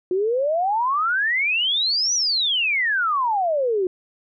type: exponential two-way sweep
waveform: sine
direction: up then down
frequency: 354.9 to 6040 to 354.9 Hz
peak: -18 dBFS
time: 0.11-3.87 s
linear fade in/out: 2 ms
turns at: 2.14 s
effects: none